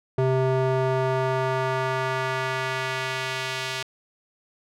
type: tone with band-pass filter sweep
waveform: square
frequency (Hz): 130.81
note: C3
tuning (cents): 0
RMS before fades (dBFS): -25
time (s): 0.18-3.83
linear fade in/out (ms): 5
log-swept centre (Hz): 420 to 3400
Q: 0.88
effects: none